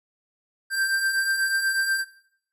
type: beating tone pair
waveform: square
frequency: 1568 / 1576.2 Hz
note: G6 / G6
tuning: 0 / +9 cents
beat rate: 8.2 Hz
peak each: -31 / -23 dBFS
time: 0.7-2.05 s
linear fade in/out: 50 ms
effects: noise-tail reverb RT60 0.7 s tail -19 dB re dry + resampled to 32000 Hz